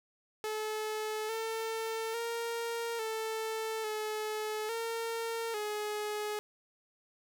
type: tone with pitch steps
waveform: sawtooth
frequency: 431.3 / 448.1 / 464.8 / 442.3 / 429.4 / 457.8 / 420.8 Hz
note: A4 / A4 / A#4 / A4 / A4 / A#4 / G#4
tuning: -35 / +32 / -5 / +9 / -42 / -31 / +23 cents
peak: -30 dBFS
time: 0.44-6.39 s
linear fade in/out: 0 ms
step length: 850 ms
effects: none